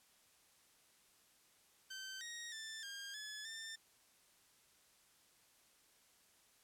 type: tone with pitch steps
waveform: 15% pulse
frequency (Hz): 1545 / 1879 / 1770 / 1610 / 1711 / 1792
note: G6 / A#6 / A6 / G6 / A6 / A6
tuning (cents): -26 / +13 / +10 / +46 / -49 / +31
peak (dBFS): -40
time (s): 1.9-3.76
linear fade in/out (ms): 10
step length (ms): 310
effects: white hiss -70 dBFS RMS until 6.63 s + low-pass 12000 Hz 12 dB/octave